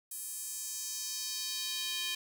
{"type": "tone with high-pass filter sweep", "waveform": "square", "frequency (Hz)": 349.2, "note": "F4", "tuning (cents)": 0, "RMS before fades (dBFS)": -38, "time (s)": [0.11, 2.15], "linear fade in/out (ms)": 5, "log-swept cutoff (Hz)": [9700, 3000], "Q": 1.9, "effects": []}